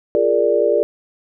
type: chord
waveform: sine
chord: Bb dominant seventh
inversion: second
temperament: equal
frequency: 349.2 / 415.3 / 466.2 / 587.3 Hz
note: F4 / Ab4 / Bb4 / D5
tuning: 0 / 0 / 0 / 0 cents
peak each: -22 / -18 / -18 / -17 dBFS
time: 0.15-0.83 s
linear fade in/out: 0 ms
effects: none